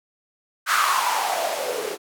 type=noise with band-pass filter sweep; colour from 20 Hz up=blue; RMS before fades=-23 dBFS; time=0.66-1.98 s; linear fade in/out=50 ms; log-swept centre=1400 to 390 Hz; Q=5.8; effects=none